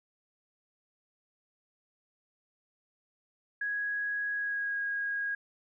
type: tone with pitch glide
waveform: sine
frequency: 1661.2 to 1640.2 Hz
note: G#6 to G#6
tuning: 0 to -22 cents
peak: -30 dBFS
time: 3.61-5.35 s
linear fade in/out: 5 ms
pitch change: -22 cents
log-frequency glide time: 4.33-4.78 s
effects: none